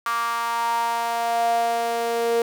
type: tone with high-pass filter sweep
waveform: sawtooth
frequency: 233.1 Hz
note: A#3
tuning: in tune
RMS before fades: -23 dBFS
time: 0.06-2.42 s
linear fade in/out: 2 ms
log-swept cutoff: 1200 to 490 Hz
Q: 6.6
effects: 8-bit